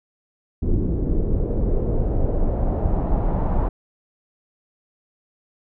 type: noise with low-pass filter sweep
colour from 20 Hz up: brown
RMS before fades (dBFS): -20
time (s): 0.62-3.69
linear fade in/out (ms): 10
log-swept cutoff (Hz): 330 to 930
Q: 2
effects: none